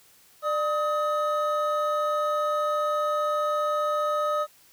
triangle tone pair together, 597.5 / 1264 Hz, D5 / D#6, +30 / +27 cents, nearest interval octave + minor second, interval 1297 cents, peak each -24 dBFS, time 0.42-4.47 s, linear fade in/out 50 ms, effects white hiss -57 dBFS RMS until 4.72 s

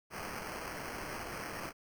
white noise with sample-and-hold, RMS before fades -42 dBFS, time 0.1-1.73 s, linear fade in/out 50 ms, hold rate 3675 Hz, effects none

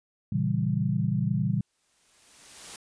sine chord, A# diminished seventh, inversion none, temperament equal, 116.54 / 138.59 / 164.81 / 196 Hz, A#2 / C#3 / E3 / G3, 0 / 0 / 0 / 0 cents, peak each -29 dBFS, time 0.32-1.61 s, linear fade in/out 5 ms
white noise with exponential growth, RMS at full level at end -40 dBFS, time 1.51-2.76 s, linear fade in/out 2 ms, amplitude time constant 270 ms
effects resampled to 22050 Hz

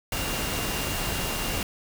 sine tone in noise, 2794 Hz, F7, in tune, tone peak -37 dBFS, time 0.12-1.63 s, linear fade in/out 2 ms, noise pink, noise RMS -29 dBFS, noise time 0.12-1.63 s, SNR -11 dB, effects none

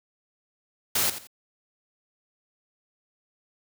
white noise with echo, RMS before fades -24 dBFS, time 0.95-1.1 s, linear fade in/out 5 ms, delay 86 ms, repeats 2, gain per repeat -12 dB, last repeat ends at 1.272 s, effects none

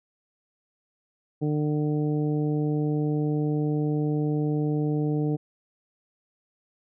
harmonic tone, 150 Hz, D3, 37 cents sharp, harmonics 1 / 2 / 3 / 4 / 5, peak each -25 / -27 / -31 / -43 / -41 dBFS, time 1.41-5.37 s, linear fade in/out 20 ms, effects none

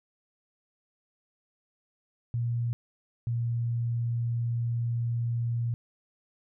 sine tone pair in turn, 118.5 / 117.82 Hz, A#2 / A#2, +29 / +19 cents, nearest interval unison, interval 10 cents, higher first, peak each -26 dBFS, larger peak neither, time 2.34-2.73 / 3.27-5.74 s, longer second, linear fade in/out 0 ms, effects none

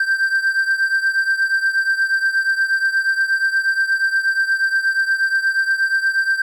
triangle beating tone pair, 1568 / 1576.4 Hz, G6 / G6, 0 / +9 cents, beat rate 8.4 Hz, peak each -15 / -19 dBFS, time 0-6.42 s, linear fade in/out 5 ms, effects none

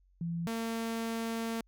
sine / sawtooth tone pair in turn, 168.7 / 227.5 Hz, E3 / A#3, +40 / -42 cents, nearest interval perfect fourth, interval 518 cents, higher second, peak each -32 / -29 dBFS, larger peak second, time 0.21-0.47 / 0.47-1.61 s, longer second, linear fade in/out 2 ms, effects added 46 Hz sine -63 dBFS peak until 1.67 s

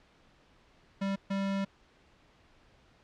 square tone bursts at uneven times, 196 Hz, G3, in tune, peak -30 dBFS, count 2, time 1.01-1.16 / 1.3-1.65 s, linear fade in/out 10 ms, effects pink hiss -63 dBFS RMS until 3.03 s + low-pass 4000 Hz 12 dB/octave

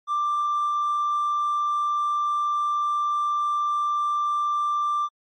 triangle tone, 1181 Hz, D6, 9 cents sharp, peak -18 dBFS, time 0.07-5.09 s, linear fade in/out 50 ms, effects tanh soft clip ceiling -17 dBFS + MP3 32 kbps

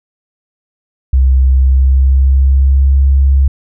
sine tone with pitch glide, 65.41 to 68.11 Hz, C2 to C#2, 0 to -30 cents, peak -5 dBFS, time 1.13-3.48 s, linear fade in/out 5 ms, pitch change +70 cents, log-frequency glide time 1.47-2.96 s, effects none

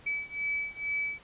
sine beating tone pair, 2294 / 2296.2 Hz, D7 / D7, -41 / -40 cents, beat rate 2.2 Hz, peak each -33 / -34 dBFS, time 0.06-1.19 s, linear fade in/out 10 ms, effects pink hiss -55 dBFS RMS until 1.23 s + resampled to 8000 Hz

